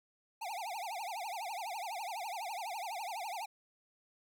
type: tone with vibrato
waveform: square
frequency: 795 Hz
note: G5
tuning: 24 cents sharp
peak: -39 dBFS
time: 0.41-3.46 s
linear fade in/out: 10 ms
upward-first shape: triangle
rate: 12 Hz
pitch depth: 300 cents each way
effects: none